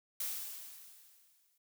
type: noise with exponential decay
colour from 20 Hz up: blue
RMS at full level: -36 dBFS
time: 0.2-1.58 s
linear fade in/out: 5 ms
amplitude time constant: 300 ms
effects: none